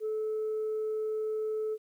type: tone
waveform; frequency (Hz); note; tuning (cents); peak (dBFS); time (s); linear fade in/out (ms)
sine; 433.5; A4; -26; -28; 0-1.78; 50
effects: tanh soft clip ceiling -27 dBFS + 11-bit